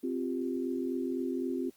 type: chord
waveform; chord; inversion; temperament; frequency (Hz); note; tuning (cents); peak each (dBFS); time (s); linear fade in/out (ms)
sine; C suspended fourth; none; equal with one note detuned; 261.6 / 349.2 / 393.1; C4 / F4 / G4; 0 / 0 / +5; -33 / -35 / -38; 0.03-1.7; 10
effects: white hiss -65 dBFS RMS until 1.76 s + Opus 24 kbps